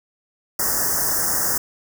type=band-stop noise; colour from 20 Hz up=white; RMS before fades=-21 dBFS; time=0.59-1.58 s; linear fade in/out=5 ms; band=1900 to 5000 Hz; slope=96 dB/octave; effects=none